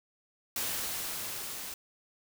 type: noise with level ramp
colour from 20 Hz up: white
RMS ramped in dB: -33 to -41 dBFS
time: 0.56-1.74 s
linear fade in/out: 2 ms
effects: none